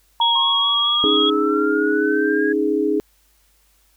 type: tone with exponential decay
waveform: sine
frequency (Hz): 932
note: A#5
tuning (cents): -1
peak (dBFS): -15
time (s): 0.2-1.68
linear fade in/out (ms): 2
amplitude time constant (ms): 320
type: tone with vibrato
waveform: sine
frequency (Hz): 3311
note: G#7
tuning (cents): -6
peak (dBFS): -16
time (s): 0.21-1.3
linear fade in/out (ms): 5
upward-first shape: square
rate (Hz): 4.7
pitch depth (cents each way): 9
type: exponential sweep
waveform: sine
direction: up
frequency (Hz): 1062 to 1661.2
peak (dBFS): -22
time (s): 0.35-2.53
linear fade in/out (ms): 10
type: chord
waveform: sine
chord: C# suspended second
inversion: none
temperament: just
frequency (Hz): 277.2 / 311.8 / 415.8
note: C#4 / D#4 / G#4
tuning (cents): 0 / +4 / +2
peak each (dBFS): -24 / -20 / -19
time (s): 1.04-3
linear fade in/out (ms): 0
effects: added 50 Hz sine -60 dBFS peak until 3.96 s + white hiss -60 dBFS RMS until 3.96 s